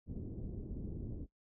pink low-pass noise, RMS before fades -43 dBFS, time 0.06-1.27 s, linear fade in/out 50 ms, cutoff 360 Hz, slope 24 dB/octave, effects noise-tail reverb RT60 0.1 s tail -18 dB re dry

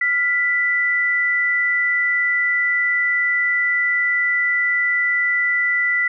sine tone pair together, 1400.8 / 1981 Hz, F6 / B6, +5 / +5 cents, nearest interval tritone, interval 600 cents, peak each -26 / -16 dBFS, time 0.01-6.08 s, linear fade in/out 5 ms, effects none

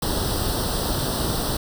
pink noise with comb filter, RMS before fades -24 dBFS, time 0.02-1.57 s, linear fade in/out 5 ms, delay 0.22 ms, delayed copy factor +0.85, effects none

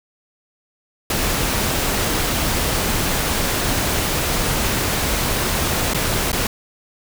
pink noise with dropouts, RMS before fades -20 dBFS, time 1.1-6.47 s, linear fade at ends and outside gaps 2 ms, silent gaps 5.936-5.945 / 6.318-6.329 s, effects none

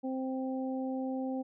harmonic tone, 261.6 Hz, C4, in tune, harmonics 1 / 2 / 3, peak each -33 / -39 / -43 dBFS, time 0.03-1.43 s, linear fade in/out 20 ms, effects none

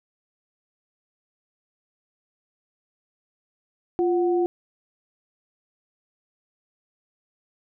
sine tone pair together, 349.2 / 739.9 Hz, F4 / F#5, 0 / 0 cents, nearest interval octave + minor second, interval 1300 cents, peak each -19 / -29 dBFS, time 3.99-4.46 s, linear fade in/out 0 ms, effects none

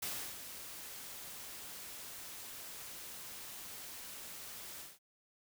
white noise with ADSR envelope, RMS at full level -39 dBFS, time 0.02-4.99 s, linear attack 8 ms, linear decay 330 ms, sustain -9 dB, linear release 180 ms, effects none

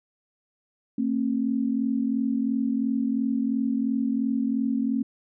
sine tone pair together, 226.5 / 269.4 Hz, A#3 / C#4, -50 / -49 cents, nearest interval minor third, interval 301 cents, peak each -25 dBFS, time 0.98-5.03 s, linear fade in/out 5 ms, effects none

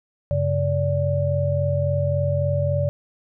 sine tone cluster, 94.9 / 138.5 / 578 Hz, F#2 / C#3 / D5, +44 / -1 / -28 cents, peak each -23 dBFS, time 0.31-2.89 s, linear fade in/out 0 ms, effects none

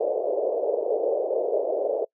pink band-pass noise, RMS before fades -25 dBFS, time 0-2.05 s, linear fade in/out 10 ms, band 420 to 630 Hz, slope 48 dB/octave, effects noise-tail reverb RT60 0.1 s tail -25 dB re dry

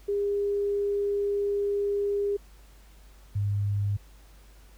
sine tone pair in turn, 404.8 / 101.52 Hz, G#4 / G#2, -44 / -39 cents, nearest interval 2 octaves, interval 2395 cents, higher first, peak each -24 dBFS, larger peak neither, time 0.08-2.37 / 3.35-3.97 s, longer first, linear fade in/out 10 ms, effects added 50 Hz sine -50 dBFS peak until 4.77 s + pink hiss -59 dBFS RMS until 4.77 s

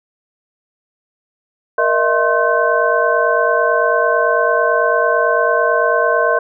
sine tone cluster, 469.5 / 614 / 663 / 1060 / 1529 Hz, A#4 / D#5 / E5 / C6 / G6, +12 / -23 / +10 / +22 / -44 cents, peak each -18 dBFS, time 1.78-6.39 s, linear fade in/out 5 ms, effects none

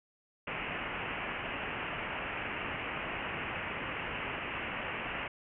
white low-pass noise, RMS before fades -38 dBFS, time 0.47-5.28 s, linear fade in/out 5 ms, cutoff 2900 Hz, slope 96 dB/octave, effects none

